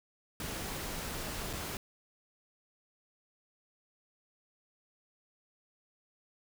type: noise with dropouts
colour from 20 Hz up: pink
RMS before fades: -39 dBFS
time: 0.4-1.77 s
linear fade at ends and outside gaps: 1 ms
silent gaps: 1.53-1.534 s
effects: none